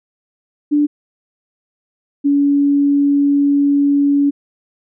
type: tone pair in turn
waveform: sine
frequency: 293.7 / 283.9 Hz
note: D4 / C#4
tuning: 0 / +41 cents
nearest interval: minor second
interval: 59 cents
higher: first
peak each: -10 dBFS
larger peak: neither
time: 0.71-0.87 / 2.24-4.31 s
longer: second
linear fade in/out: 20 ms
effects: none